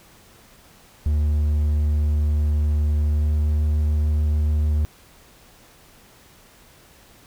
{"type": "tone with pitch glide", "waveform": "triangle", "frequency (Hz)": [75, 75.57], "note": ["D2", "D#2"], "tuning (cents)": [37, -50], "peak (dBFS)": -15, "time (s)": [1.06, 4.85], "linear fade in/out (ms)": 0, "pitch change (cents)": 13, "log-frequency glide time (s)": [3.12, 3.47], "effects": ["pink hiss -51 dBFS RMS until 7.26 s"]}